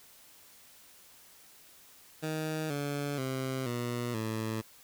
15% pulse tone with pitch steps, 156.5 / 143.51 / 131.6 / 120.68 / 110.66 Hz, D#3 / D3 / C3 / B2 / A2, +10 / -40 / +10 / -40 / +10 cents, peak -26 dBFS, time 2.22-4.62 s, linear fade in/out 20 ms, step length 480 ms, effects white hiss -57 dBFS RMS until 4.83 s

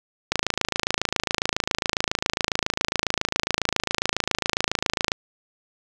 click train, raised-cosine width 0.2 ms, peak -3 dBFS, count 132, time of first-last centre 0.32-5.119 s, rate 27.3 Hz, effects none

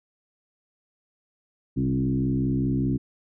sine tone with frequency modulation, 202 Hz, G#3, 48 cents flat, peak -21 dBFS, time 1.76-2.98 s, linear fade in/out 20 ms, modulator 65 Hz, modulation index 1.7, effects none

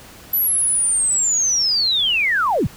sine linear sweep, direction down, 12000 to 69.3 Hz, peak -15 dBFS, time 0.33-2.67 s, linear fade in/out 5 ms, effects pink hiss -42 dBFS RMS until 2.76 s

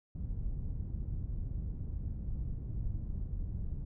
pink low-pass noise, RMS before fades -37 dBFS, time 0.15-3.85 s, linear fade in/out 10 ms, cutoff 110 Hz, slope 12 dB/octave, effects none

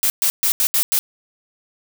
blue noise bursts at uneven times, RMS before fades -17 dBFS, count 6, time 0.03-0.1 / 0.22-0.3 / 0.43-0.52 / 0.6-0.67 / 0.74-0.83 / 0.92-0.99 s, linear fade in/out 0 ms, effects none

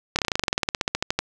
slowing click train, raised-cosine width 0.2 ms, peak -4 dBFS, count 21, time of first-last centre 0.16-1.19 s, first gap 28 ms, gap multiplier 1.06, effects none

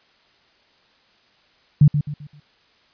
sine tone with echo, 147.1 Hz, D3, 3 cents sharp, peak -7 dBFS, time 1.81-1.88 s, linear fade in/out 5 ms, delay 130 ms, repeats 4, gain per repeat -9 dB, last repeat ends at 2.4 s, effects white hiss -58 dBFS RMS until 2.93 s + resampled to 11025 Hz

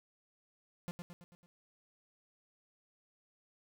45% pulse tone with echo, 174.61 Hz, F3, in tune, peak -38 dBFS, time 0.88-0.91 s, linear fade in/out 0 ms, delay 110 ms, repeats 5, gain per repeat -5 dB, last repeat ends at 1.46 s, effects none

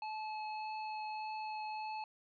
square tone with vibrato, 862 Hz, A5, 36 cents flat, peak -40 dBFS, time 0.02-2.04 s, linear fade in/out 2 ms, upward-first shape triangle, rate 1.7 Hz, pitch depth 9 cents each way, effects resampled to 11025 Hz

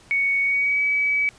sine tone with pitch glide, 2227 to 2283 Hz, C#7 to D7, +7 to -50 cents, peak -18 dBFS, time 0.11-1.29 s, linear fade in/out 0 ms, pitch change +43 cents, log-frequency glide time 0.42-0.82 s, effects pink hiss -51 dBFS RMS until 1.38 s + resampled to 22050 Hz

